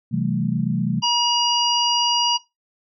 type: chord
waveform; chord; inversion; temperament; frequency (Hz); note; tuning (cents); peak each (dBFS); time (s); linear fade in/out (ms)
sine; A minor seventh; first; equal with one note detuned; 130.81 / 164.81 / 191.3 / 220; C3 / E3 / G3 / A3; 0 / 0 / -42 / 0; -25; 0.11-1.01; 20
type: harmonic tone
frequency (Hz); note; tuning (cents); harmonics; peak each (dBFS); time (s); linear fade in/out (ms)
956; A#5; +43; 1 / 3 / 5 / 6; -20 / -20 / -23 / -27; 1.02-2.38; 20
effects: noise-tail reverb RT60 0.2 s tail -17 dB re dry